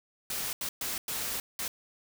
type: noise bursts at uneven times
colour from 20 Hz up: white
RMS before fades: -34 dBFS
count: 5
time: 0.3-0.53 / 0.61-0.69 / 0.81-0.98 / 1.08-1.4 / 1.59-1.68 s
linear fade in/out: 2 ms
effects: none